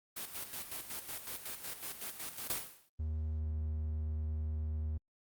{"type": "noise with tremolo", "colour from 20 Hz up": "white", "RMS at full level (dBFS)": -41, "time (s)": [0.16, 2.59], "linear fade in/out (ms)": 10, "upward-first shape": "square", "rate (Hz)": 5.4, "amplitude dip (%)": 60}
{"type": "noise with exponential decay", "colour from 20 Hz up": "white", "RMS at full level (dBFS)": -32, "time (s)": [2.5, 2.89], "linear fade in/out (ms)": 0, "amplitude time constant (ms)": 84}
{"type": "tone with pitch glide", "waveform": "triangle", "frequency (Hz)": [77.78, 77.29], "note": ["D#2", "D#2"], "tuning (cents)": [0, -11], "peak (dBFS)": -32, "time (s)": [2.99, 4.98], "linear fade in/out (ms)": 10, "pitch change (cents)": -11, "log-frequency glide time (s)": [3.3, 3.57]}
{"effects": ["Opus 32 kbps"]}